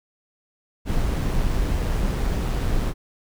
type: noise with amplitude modulation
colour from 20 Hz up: brown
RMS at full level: -21 dBFS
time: 0.85-2.94 s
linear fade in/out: 50 ms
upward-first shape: sine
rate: 122 Hz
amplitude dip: 25%
effects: none

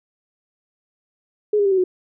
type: tone with pitch steps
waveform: sine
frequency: 420 / 405.9 / 392.3 / 379.2 / 366.5 Hz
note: G#4 / G#4 / G4 / F#4 / F#4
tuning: +19 / -40 / +1 / +43 / -16 cents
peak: -14 dBFS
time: 1.53-1.84 s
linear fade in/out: 5 ms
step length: 62 ms
effects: none

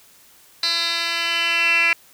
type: tone with band-pass filter sweep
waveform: 10% pulse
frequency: 336.8 Hz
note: E4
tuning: 37 cents sharp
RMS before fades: -20 dBFS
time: 0.63-1.93 s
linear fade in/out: 2 ms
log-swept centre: 4000 to 2500 Hz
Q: 9.5
effects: white hiss -51 dBFS RMS until 2.13 s

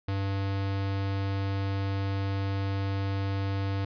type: tone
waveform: square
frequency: 98 Hz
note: G2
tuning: in tune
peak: -28 dBFS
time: 0.08-3.85 s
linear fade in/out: 5 ms
effects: resampled to 11025 Hz

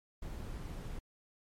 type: noise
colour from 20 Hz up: brown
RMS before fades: -42 dBFS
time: 0.22-0.99 s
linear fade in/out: 5 ms
effects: MP3 64 kbps

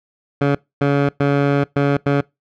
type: tone bursts at uneven times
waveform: 15% pulse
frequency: 141.6 Hz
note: C#3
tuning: 37 cents sharp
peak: -7 dBFS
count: 5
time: 0.41-0.55 / 0.81-1.09 / 1.2-1.64 / 1.76-1.97 / 2.06-2.21 s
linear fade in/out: 5 ms
effects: noise-tail reverb RT60 0.2 s tail -23 dB re dry + low-pass 2000 Hz 12 dB/octave

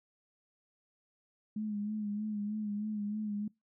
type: tone with vibrato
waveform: sine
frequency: 210 Hz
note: G#3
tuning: 19 cents sharp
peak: -33 dBFS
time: 1.56-3.48 s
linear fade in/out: 5 ms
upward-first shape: sine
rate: 3.2 Hz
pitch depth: 44 cents each way
effects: noise-tail reverb RT60 0.2 s tail -24 dB re dry

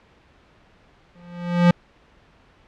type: tone with exponential growth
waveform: square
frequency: 174.61 Hz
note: F3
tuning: in tune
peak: -10 dBFS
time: 1.15-1.71 s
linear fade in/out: 5 ms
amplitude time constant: 120 ms
effects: pink hiss -55 dBFS RMS until 2.67 s + low-pass 3000 Hz 12 dB/octave

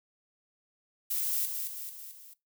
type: noise with echo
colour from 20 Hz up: violet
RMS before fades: -31 dBFS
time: 1.1-1.46 s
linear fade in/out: 10 ms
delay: 220 ms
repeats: 4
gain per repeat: -5 dB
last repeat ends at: 2.34 s
effects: noise-tail reverb RT60 0.2 s tail -20 dB re dry

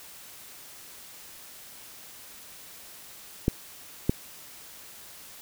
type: clicks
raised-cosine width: 3 ms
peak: -8 dBFS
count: 2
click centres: 3.481 / 4.095 s
effects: white hiss -47 dBFS RMS until 5.41 s

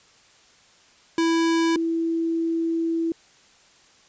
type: tone pair in turn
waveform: square / sine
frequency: 330.1 / 330.1 Hz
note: E4 / E4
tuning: +2 / +2 cents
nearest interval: unison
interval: 0 cents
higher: neither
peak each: -19 / -21 dBFS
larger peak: first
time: 1.18-1.76 / 1.76-3.12 s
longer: second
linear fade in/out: 2 ms
effects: white hiss -55 dBFS RMS until 4.08 s + resampled to 16000 Hz

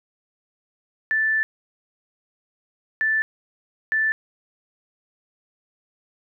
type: tone bursts at uneven times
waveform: sine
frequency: 1760 Hz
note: A6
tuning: in tune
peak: -18 dBFS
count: 3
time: 1.11-1.43 / 3.01-3.22 / 3.92-4.12 s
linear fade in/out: 0 ms
effects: none

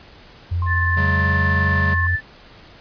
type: tone with vibrato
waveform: sine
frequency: 87.31 Hz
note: F2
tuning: in tune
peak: -18 dBFS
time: 0.51-2.16 s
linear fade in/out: 10 ms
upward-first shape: triangle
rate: 16 Hz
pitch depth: 19 cents each way
type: tone with pitch glide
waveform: sine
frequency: 1059 to 1071.9 Hz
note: C6 to C6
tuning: +21 to +42 cents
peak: -26 dBFS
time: 0.62-2.07 s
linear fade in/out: 2 ms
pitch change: +21 cents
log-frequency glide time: 0.93-1.58 s
type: tone with tremolo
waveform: sine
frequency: 1758 Hz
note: A6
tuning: 2 cents flat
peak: -18 dBFS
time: 0.66-2.21 s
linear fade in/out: 50 ms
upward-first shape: sine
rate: 19 Hz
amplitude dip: 30%
type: chord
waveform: square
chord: C# suspended fourth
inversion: none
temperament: equal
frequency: 138.59 / 185 / 207.7 Hz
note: C#3 / F#3 / G#3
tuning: 0 / 0 / 0 cents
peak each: -27 / -28 / -30 dBFS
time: 0.96-1.95 s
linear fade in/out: 20 ms
effects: pink hiss -45 dBFS RMS until 2.8 s + resampled to 11025 Hz

